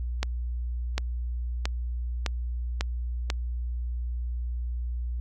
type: accelerating click train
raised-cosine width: 0.2 ms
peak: -10 dBFS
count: 6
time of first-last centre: 0.23-3.301 s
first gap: 750 ms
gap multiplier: 0.9
effects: added 60 Hz sine -28 dBFS peak until 5.2 s + AAC 48 kbps